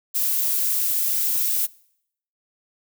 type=noise; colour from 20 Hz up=violet; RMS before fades=-22 dBFS; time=0.14-1.67 s; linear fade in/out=20 ms; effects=noise-tail reverb RT60 0.7 s tail -23 dB re dry